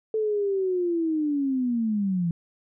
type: linear sweep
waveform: sine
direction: down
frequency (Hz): 441.4 to 164.81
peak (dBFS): -22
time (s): 0.14-2.31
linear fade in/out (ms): 2
effects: none